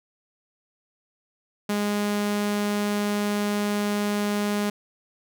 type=tone; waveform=sawtooth; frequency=206.3 Hz; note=G#3; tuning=11 cents flat; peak=-19 dBFS; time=1.69-4.7 s; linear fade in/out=5 ms; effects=none